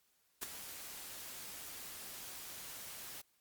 white noise with ADSR envelope, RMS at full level -38 dBFS, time 0.41-3.22 s, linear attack 21 ms, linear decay 13 ms, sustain -10 dB, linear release 18 ms, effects white hiss -75 dBFS RMS until 3.4 s + Opus 48 kbps

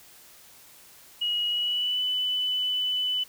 sine tone with pitch glide, 2900 to 2997 Hz, F#7 to F#7, -35 to +22 cents, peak -24 dBFS, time 1.21-3.24 s, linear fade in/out 10 ms, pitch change +57 cents, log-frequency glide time 1.49-2.03 s, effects white hiss -52 dBFS RMS until 3.28 s

